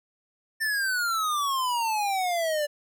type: exponential sweep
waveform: square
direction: down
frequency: 1800 to 580 Hz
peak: -25 dBFS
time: 0.6-2.67 s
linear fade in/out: 20 ms
effects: none